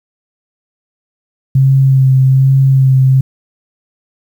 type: tone with vibrato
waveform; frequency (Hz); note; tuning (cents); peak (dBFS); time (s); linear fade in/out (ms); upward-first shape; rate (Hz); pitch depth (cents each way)
sine; 133.3; C3; +33; -5; 1.55-3.21; 5; sine; 1.2; 21
effects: 7-bit